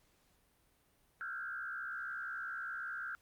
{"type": "tone with frequency modulation", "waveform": "sine", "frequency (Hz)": 1481, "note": "F#6", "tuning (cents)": 1, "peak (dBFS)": -39, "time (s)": [1.21, 3.15], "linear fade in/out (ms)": 0, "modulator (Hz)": 65.3, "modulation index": 2, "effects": ["pink hiss -72 dBFS RMS until 3.21 s", "Opus 48 kbps"]}